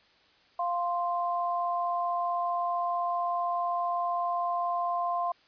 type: tone pair together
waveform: sine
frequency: 698.5 / 1045.9 Hz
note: F5 / C6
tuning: 0 / -1 cents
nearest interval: perfect fifth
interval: 699 cents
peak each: -29 / -30 dBFS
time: 0.59-5.32 s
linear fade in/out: 5 ms
effects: white hiss -62 dBFS RMS until 5.47 s + resampled to 11025 Hz